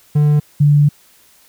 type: tone pair in turn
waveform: triangle / sine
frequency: 148.5 / 146.12 Hz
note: D3 / D3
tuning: +20 / -8 cents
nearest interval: unison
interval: 28 cents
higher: first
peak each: -7 dBFS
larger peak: neither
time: 0.15-0.4 / 0.6-0.89 s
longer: second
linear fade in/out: 10 ms
effects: white hiss -50 dBFS RMS until 1.48 s